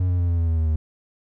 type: tone with pitch steps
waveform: triangle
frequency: 91.1 / 89.12 / 87.19 / 85.29 / 83.44 / 81.63 / 79.86 / 78.13 Hz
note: F#2 / F2 / F2 / F2 / E2 / E2 / D#2 / D#2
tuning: -26 / +36 / -2 / -40 / +22 / -16 / +46 / +8 cents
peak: -16 dBFS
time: 0-0.76 s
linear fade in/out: 5 ms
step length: 95 ms
effects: none